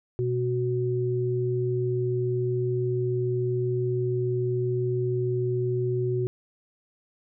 sine tone pair together, 123.47 / 369.5 Hz, B2 / F#4, 0 / -2 cents, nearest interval octave + perfect fifth, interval 1898 cents, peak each -26 dBFS, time 0.19-6.27 s, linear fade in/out 0 ms, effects none

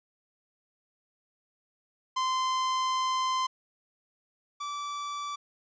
45% pulse tone pair in turn, 1036 / 1159.8 Hz, C6 / D6, -17 / -22 cents, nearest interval major second, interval 195 cents, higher second, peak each -26 / -33 dBFS, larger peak first, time 2.16-3.47 / 4.6-5.36 s, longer first, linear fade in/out 10 ms, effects resampled to 16000 Hz

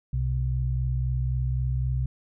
sine tone pair together, 63.55 / 127.4 Hz, C2 / C3, -50 / -46 cents, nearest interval octave, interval 1204 cents, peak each -26 dBFS, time 0.13-2.06 s, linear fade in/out 5 ms, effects none

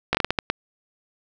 slowing click train, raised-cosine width 0.3 ms, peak -4 dBFS, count 8, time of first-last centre 0.13-0.5 s, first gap 17 ms, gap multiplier 1.37, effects none

